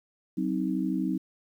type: chord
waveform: sine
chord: C diminished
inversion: second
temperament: just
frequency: 188.37 / 261.6 / 314 Hz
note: Gb3 / C4 / Eb4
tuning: +31 / 0 / +16 cents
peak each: -30 dBFS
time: 0.37-1.18 s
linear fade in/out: 10 ms
effects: 10-bit